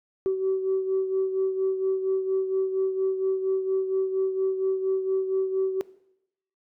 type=beating tone pair; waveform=sine; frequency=380.6 / 384.9 Hz; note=F#4 / G4; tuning=+49 / -32 cents; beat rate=4.3 Hz; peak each=-22 / -30 dBFS; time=0.26-5.81 s; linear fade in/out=0 ms; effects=noise-tail reverb RT60 0.8 s tail -20 dB re dry + tanh soft clip ceiling -17 dBFS